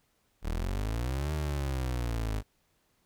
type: exponential two-way sweep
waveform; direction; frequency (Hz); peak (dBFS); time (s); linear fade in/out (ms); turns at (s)
30% pulse; up then down; 36.97 to 77.3 to 51.4; -27; 0.42-2.43; 50; 1.33
effects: pink hiss -72 dBFS RMS until 3.05 s